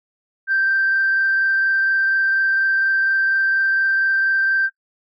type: tone with frequency modulation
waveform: sine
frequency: 1568 Hz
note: G6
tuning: in tune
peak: -14 dBFS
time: 0.47-4.7 s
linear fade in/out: 50 ms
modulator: 24.2 Hz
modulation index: 0.51
effects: noise-tail reverb RT60 0.1 s tail -21 dB re dry + tanh soft clip ceiling -10 dBFS